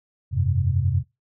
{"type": "chord", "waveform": "sine", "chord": "F suspended second", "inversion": "none", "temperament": "equal", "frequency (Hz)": [87.31, 98, 130.81], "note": ["F2", "G2", "C3"], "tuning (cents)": [0, 0, 0], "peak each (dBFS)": -23, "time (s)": [0.31, 1.04], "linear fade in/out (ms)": 50, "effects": ["noise-tail reverb RT60 0.2 s tail -21 dB re dry"]}